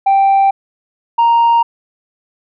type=tone pair in turn; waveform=sine; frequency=784 / 932.3 Hz; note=G5 / A#5; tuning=0 / 0 cents; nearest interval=minor third; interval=300 cents; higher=second; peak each=-5 dBFS; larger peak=neither; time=0.06-0.51 / 1.18-1.63 s; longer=neither; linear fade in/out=10 ms; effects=tanh soft clip ceiling -6 dBFS